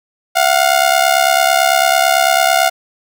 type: ring-modulated tone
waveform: sawtooth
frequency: 711 Hz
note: F5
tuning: 31 cents sharp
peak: -3 dBFS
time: 0.35-2.7 s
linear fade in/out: 20 ms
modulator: 34.5 Hz
effects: none